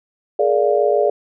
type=chord; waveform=sine; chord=Bb dominant seventh; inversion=third; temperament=just; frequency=419.5 / 466.2 / 582.7 / 699.2 Hz; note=Ab4 / Bb4 / D5 / F5; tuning=+17 / 0 / -14 / +2 cents; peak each=-17 / -21 / -17 / -21 dBFS; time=0.39-1.1 s; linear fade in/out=5 ms; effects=none